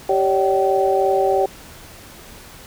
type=tone cluster; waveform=sine; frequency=388.7 / 558 / 601 / 767 Hz; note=G4 / C#5 / D5 / G5; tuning=-15 / +11 / +40 / -38 cents; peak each=-18 / -20 / -26 / -19 dBFS; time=0.09-1.46 s; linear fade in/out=5 ms; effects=pink hiss -41 dBFS RMS until 2.66 s